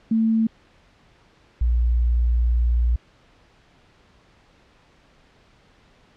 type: tone pair in turn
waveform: sine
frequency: 223.4 / 59.17 Hz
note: A3 / A#1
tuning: +27 / +27 cents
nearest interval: octave + major seventh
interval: 2300 cents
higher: first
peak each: -16 dBFS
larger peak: neither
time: 0.11-0.47 / 1.61-2.96 s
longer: second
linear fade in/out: 5 ms
effects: pink hiss -56 dBFS RMS until 6.16 s + low-pass 4000 Hz 12 dB/octave